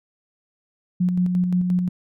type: tone with tremolo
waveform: sine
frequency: 180 Hz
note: F#3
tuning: 47 cents flat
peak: -16 dBFS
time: 1-1.89 s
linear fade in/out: 10 ms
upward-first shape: square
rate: 5.7 Hz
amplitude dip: 35%
effects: none